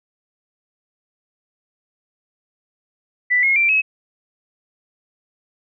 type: tone with pitch steps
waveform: sine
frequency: 1980 / 2159 / 2355 / 2568 Hz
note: B6 / C#7 / D7 / E7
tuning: +4 / -46 / +4 / -46 cents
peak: -13 dBFS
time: 3.3-3.82 s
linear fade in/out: 20 ms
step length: 130 ms
effects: none